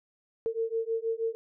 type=beating tone pair; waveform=sine; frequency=450 / 456.3 Hz; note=A4 / A#4; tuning=+39 / -37 cents; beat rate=6.3 Hz; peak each=-31 dBFS; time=0.46-1.35 s; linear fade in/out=0 ms; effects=none